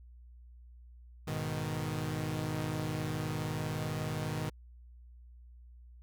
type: chord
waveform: sawtooth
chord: G# minor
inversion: none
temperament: equal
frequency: 103.83 / 123.47 / 155.56 Hz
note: G#2 / B2 / D#3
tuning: 0 / 0 / 0 cents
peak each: -36 / -35 / -32 dBFS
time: 1.27-4.5 s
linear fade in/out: 10 ms
effects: added 60 Hz sine -51 dBFS peak until 6.02 s